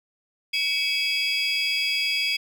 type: tone cluster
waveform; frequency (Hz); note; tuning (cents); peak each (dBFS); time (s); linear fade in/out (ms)
triangle; 2259 / 2587 / 3332 / 4873; C#7 / E7 / G#7 / D#8; +32 / -33 / +5 / -37; -26; 0.53-2.37; 10
effects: tanh soft clip ceiling -11 dBFS